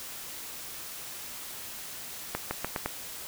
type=accelerating click train; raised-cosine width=0.5 ms; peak=-14 dBFS; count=5; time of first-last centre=2.35-2.86 s; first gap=160 ms; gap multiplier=0.85; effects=white hiss -41 dBFS RMS until 3.27 s